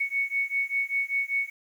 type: beating tone pair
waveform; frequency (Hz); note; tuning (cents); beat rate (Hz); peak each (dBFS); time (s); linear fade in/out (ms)
sine; 2217 / 2222.1; C#7 / C#7; 0 / +4; 5.1; -28; 0-1.5; 10
effects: 9-bit